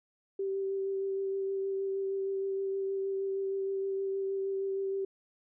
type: tone with vibrato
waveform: sine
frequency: 389.1 Hz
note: G4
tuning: 13 cents flat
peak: -30 dBFS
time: 0.39-5.05 s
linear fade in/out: 5 ms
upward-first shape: sine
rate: 6.4 Hz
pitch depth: 12 cents each way
effects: none